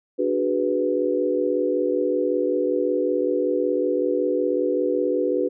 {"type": "chord", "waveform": "sine", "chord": "G# half-diminished seventh", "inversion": "second", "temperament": "equal", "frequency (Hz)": [293.7, 370, 415.3, 493.9], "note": ["D4", "F#4", "G#4", "B4"], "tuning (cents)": [0, 0, 0, 0], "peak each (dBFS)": [-26, -24, -28, -23], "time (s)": [0.18, 5.49], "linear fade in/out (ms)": 20, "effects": []}